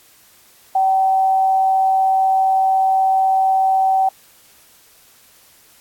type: tone with amplitude modulation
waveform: sine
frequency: 766 Hz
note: G5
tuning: 40 cents flat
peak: -11 dBFS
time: 0.75-4.09 s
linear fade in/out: 5 ms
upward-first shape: sine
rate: 174 Hz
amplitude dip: 25%
effects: white hiss -50 dBFS RMS until 5.8 s + AAC 64 kbps